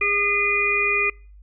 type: harmonic tone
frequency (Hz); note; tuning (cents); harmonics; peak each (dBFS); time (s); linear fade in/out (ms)
407.4; G#4; -33; 1 / 3 / 5 / 6; -28 / -28 / -25 / -19; 0.01-1.1; 5
effects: noise-tail reverb RT60 0.4 s tail -26 dB re dry + added 50 Hz sine -43 dBFS peak until 1.42 s